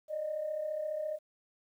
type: tone pair together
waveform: sine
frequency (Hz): 582.4 / 617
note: D5 / D#5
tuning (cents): -15 / -15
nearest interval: minor second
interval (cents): 100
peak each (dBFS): -40 / -33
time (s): 0.08-1.19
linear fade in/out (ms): 50
effects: tanh soft clip ceiling -26 dBFS + 11-bit